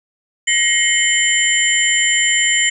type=tone cluster; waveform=sine; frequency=1896 / 2134 / 3027 / 7200 Hz; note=A#6 / C7 / F#7 / A8; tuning=+29 / +34 / +39 / +39 cents; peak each=-18 dBFS; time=0.47-2.7 s; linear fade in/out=10 ms; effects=none